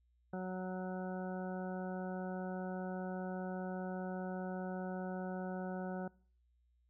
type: harmonic tone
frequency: 185 Hz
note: F#3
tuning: in tune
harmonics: 1 / 2 / 3 / 4 / 5 / 7 / 8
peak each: -40 / -46 / -46 / -47 / -55 / -57 / -53 dBFS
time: 0.33-6.08 s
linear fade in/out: 5 ms
effects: noise-tail reverb RT60 0.5 s tail -24 dB re dry + added 60 Hz sine -70 dBFS peak until 6.89 s